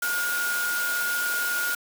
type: tone in noise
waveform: sine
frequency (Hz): 1431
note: F6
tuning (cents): +42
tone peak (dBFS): -25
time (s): 0.02-1.75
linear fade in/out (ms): 5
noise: white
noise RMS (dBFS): -31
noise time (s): 0.02-1.75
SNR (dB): +3
effects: high-pass 300 Hz 12 dB/octave